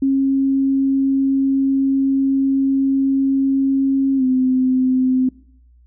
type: tone with pitch glide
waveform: sine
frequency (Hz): 270.8 to 257.5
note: C#4 to C4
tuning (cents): -40 to -28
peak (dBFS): -13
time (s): 0.02-5.29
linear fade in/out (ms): 5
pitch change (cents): -88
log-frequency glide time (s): 4.17-4.23
effects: noise-tail reverb RT60 0.7 s tail -22 dB re dry + added 60 Hz sine -47 dBFS peak until 5.86 s